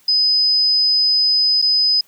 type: tone with dropouts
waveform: sine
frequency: 5020 Hz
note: D#8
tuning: 15 cents sharp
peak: -12 dBFS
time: 0.08-2.01 s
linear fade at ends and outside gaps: 5 ms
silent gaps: 1.617-1.623 s
effects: white hiss -54 dBFS RMS until 2.07 s